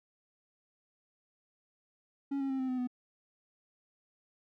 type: tone with pitch steps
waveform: triangle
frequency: 277.9 / 271.9 / 266 / 260.2 / 254.5 / 249 Hz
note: C#4 / C#4 / C4 / C4 / C4 / B3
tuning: +4 / -33 / +29 / -9 / -48 / +14 cents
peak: -29 dBFS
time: 2.31-2.874 s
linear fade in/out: 10 ms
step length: 94 ms
effects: none